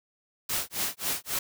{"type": "noise with tremolo", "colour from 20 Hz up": "white", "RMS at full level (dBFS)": -28, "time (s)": [0.49, 1.39], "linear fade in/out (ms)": 5, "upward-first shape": "sine", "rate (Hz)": 3.7, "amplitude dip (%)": 100, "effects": []}